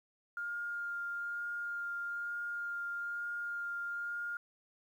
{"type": "tone with vibrato", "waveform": "sine", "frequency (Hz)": 1408, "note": "F6", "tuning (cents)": 14, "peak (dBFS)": -36, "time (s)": [0.37, 4.37], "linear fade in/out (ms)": 2, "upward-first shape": "sine", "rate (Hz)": 1.1, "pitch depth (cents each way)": 9, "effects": ["11-bit"]}